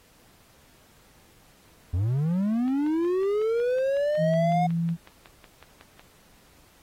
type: linear sweep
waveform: triangle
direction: up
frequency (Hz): 81.4 to 727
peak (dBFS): -20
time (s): 1.93-4.67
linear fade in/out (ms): 10
type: click train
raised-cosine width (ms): 0.3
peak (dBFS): -30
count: 19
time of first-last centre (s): 2.68-5.995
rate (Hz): 5.43
type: tone with pitch glide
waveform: sine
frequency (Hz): 164.81 to 167.69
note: E3 to E3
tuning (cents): 0 to +30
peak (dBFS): -23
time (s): 4.17-4.97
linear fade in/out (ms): 50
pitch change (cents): +30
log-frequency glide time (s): 4.47-4.7
effects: pink hiss -58 dBFS RMS until 6.82 s + AAC 48 kbps